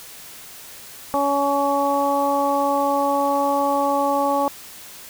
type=harmonic tone; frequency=281.3 Hz; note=C#4; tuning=26 cents sharp; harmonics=1 / 2 / 3 / 4; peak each=-25 / -22 / -21 / -24 dBFS; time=1.14-4.48 s; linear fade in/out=0 ms; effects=white hiss -40 dBFS RMS until 5.09 s